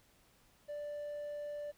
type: tone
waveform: triangle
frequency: 587.3 Hz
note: D5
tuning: in tune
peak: -37 dBFS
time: 0.68-1.72 s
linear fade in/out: 20 ms
effects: tanh soft clip ceiling -33 dBFS + pink hiss -68 dBFS RMS until 1.77 s